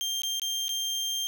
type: tone with dropouts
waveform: 30% pulse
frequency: 3181 Hz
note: G7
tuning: 25 cents sharp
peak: -25 dBFS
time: 0.01-1.27 s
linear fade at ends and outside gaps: 0 ms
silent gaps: 0.219-0.234 / 0.397-0.418 / 0.682-0.692 s
effects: none